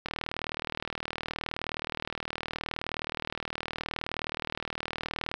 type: click train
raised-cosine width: 0.3 ms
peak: -16 dBFS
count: 208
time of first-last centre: 0.06-5.341 s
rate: 39.2 Hz
effects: 9-bit